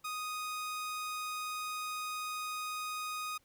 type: tone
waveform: sawtooth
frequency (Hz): 1244.5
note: D#6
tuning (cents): 0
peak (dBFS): -33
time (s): 0.04-3.38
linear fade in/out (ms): 10
effects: pink hiss -71 dBFS RMS until 3.44 s